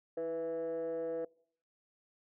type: tone with frequency modulation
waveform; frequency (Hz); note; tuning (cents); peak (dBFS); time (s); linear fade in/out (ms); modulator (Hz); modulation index
sine; 493.9; B4; 0; -32; 0.17-1.25; 5; 168; 0.66
effects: noise-tail reverb RT60 0.6 s tail -26 dB re dry + tanh soft clip ceiling -32 dBFS